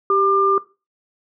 sine tone pair together, 392 / 1196.6 Hz, G4 / D6, 0 / +32 cents, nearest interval octave + perfect fifth, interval 1932 cents, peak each -18 / -15 dBFS, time 0.1-0.58 s, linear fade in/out 2 ms, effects noise-tail reverb RT60 0.3 s tail -19 dB re dry

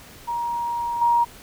sine tone with level steps, 945 Hz, A#5, 23 cents sharp, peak -23 / -15 dBFS, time 0.27-1.25 s, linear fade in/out 20 ms, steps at 1.01 s, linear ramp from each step 10 ms, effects pink hiss -45 dBFS RMS until 1.42 s

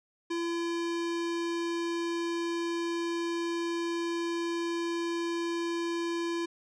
square tone with low-pass filter, 339 Hz, E4, 49 cents sharp, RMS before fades -32 dBFS, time 0.3-6.46 s, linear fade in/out 10 ms, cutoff 5900 Hz, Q 1, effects none

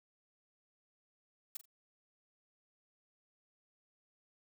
blue noise with echo, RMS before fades -41 dBFS, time 1.55-1.57 s, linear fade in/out 5 ms, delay 43 ms, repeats 2, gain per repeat -13 dB, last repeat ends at 1.656 s, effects none

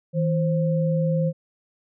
sine tone pair together, 161.3 / 526.8 Hz, E3 / C5, -37 / +12 cents, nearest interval octave + minor sixth, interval 2049 cents, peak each -20 / -25 dBFS, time 0.13-1.33 s, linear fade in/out 50 ms, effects none

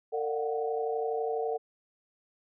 sine tone cluster, 452.7 / 594 / 714 / 746 Hz, A4 / D5 / F5 / F#5, +49 / +20 / +38 / +14 cents, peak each -30 / -39 / -39 / -35 dBFS, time 0.12-1.58 s, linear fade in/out 20 ms, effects none

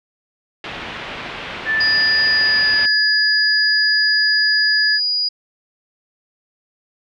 white low-pass noise, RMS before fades -30 dBFS, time 0.64-2.86 s, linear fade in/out 2 ms, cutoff 3100 Hz, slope 24 dB/octave
sine tone with pitch glide, 1760 to 1715.8 Hz, A6 to A6, 0 to -44 cents, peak -15 dBFS, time 1.65-5 s, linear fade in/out 50 ms, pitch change -44 cents, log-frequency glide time 2.31-2.91 s
sine tone, 4900 Hz, D#8, 27 cents flat, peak -16 dBFS, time 1.8-5.29 s, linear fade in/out 10 ms
effects none

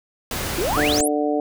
pink noise, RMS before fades -26 dBFS, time 0.31-1.01 s, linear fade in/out 2 ms
sine exponential sweep, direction up, 304.5 to 12000 Hz, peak -21 dBFS, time 0.58-1.08 s, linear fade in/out 5 ms
harmonic tone, 148.1 Hz, D3, 15 cents sharp, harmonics 2 / 3 / 4 / 5, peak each -22 / -24 / -25 / -26 dBFS, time 0.77-1.4 s, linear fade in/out 2 ms
effects none

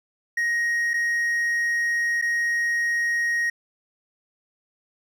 triangle tone with dropouts, 1878 Hz, A#6, 12 cents sharp, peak -19 dBFS, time 0.37-3.5 s, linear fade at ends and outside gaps 5 ms, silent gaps 0.935-0.939 / 2.215-2.222 s, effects none

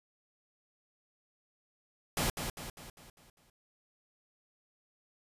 pink noise with echo, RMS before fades -31 dBFS, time 2.17-2.3 s, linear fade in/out 2 ms, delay 200 ms, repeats 6, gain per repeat -6 dB, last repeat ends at 3.5 s, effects resampled to 32000 Hz

